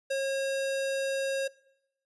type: tone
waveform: square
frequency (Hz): 542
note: C#5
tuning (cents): -39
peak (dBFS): -28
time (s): 0.1-1.48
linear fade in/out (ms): 10
effects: noise-tail reverb RT60 0.8 s tail -22 dB re dry + resampled to 24000 Hz